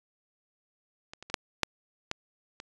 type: clicks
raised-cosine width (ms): 0.2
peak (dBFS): -25 / -27 / -25 / -7 / -6 / -13 / -24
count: 7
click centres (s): 1.135 / 1.226 / 1.3 / 1.342 / 1.633 / 2.114 / 2.601
effects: resampled to 22050 Hz